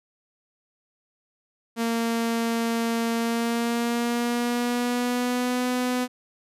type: tone with pitch glide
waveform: sawtooth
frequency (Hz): 230.4 to 249.8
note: A#3 to B3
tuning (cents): -20 to +20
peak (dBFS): -19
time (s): 1.76-6.08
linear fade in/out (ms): 50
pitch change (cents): +140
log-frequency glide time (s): 3.14-5.67
effects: resampled to 32000 Hz